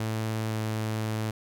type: tone with pitch glide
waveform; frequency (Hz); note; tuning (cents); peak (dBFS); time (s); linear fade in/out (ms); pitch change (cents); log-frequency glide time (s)
sawtooth; 110.3 to 109.41; A2 to A2; +5 to -9; -24; 0-1.31; 5; -14; 0.48-0.56
effects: none